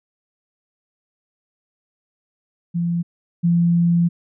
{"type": "tone pair in turn", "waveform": "sine", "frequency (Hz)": [171.2, 171.2], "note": ["F3", "F3"], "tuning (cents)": [-34, -34], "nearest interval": "unison", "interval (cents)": 0, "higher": "neither", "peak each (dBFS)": [-18, -13], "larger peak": "second", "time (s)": [[2.74, 3.03], [3.43, 4.09]], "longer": "second", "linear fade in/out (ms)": 20, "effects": []}